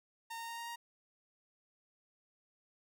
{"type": "tone with pitch steps", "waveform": "sawtooth", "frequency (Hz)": [917, 922.3, 927.7, 933, 938.4], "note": ["A#5", "A#5", "A#5", "A#5", "A#5"], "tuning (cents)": [-29, -19, -9, 1, 11], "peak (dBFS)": -38, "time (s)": [0.3, 0.76], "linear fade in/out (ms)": 10, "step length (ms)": 92, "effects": []}